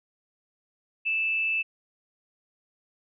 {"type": "tone with amplitude modulation", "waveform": "sine", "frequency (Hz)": 2637, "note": "E7", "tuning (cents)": 0, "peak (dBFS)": -22, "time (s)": [1.05, 1.63], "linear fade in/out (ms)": 20, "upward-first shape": "sine", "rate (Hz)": 215, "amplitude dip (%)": 35, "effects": []}